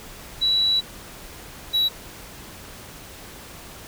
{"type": "tone pair in turn", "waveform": ["sine", "triangle"], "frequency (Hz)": [3926, 3901], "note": ["B7", "B7"], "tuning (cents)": [-11, -22], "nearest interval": "unison", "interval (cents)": 11, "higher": "first", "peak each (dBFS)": [-17, -16], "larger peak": "second", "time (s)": [[0.41, 0.81], [1.73, 1.89]], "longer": "first", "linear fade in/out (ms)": 20, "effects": ["pink hiss -41 dBFS RMS until 3.87 s"]}